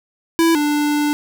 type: tone pair in turn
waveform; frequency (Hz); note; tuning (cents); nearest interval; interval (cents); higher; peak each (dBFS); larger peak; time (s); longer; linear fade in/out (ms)
square; 331.1 / 295; E4 / D4; +8 / +8; major second; 200; first; -12 / -16; first; 0.39-0.55 / 0.55-1.13; second; 0
effects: none